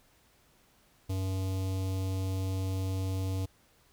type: tone with notch filter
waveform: square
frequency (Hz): 94.8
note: F#2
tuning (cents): +43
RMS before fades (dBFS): -32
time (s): 1.09-3.46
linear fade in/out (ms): 10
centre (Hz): 1600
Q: 0.62
effects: pink hiss -65 dBFS RMS until 3.92 s